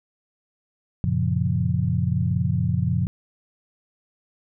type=chord; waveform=sine; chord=Gb major seventh; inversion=none; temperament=equal with one note detuned; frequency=92.5 / 116.54 / 137.71 / 174.61 Hz; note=Gb2 / Bb2 / Db3 / F3; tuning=0 / 0 / -11 / 0 cents; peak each=-25 dBFS; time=1.04-3.07 s; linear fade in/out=0 ms; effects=none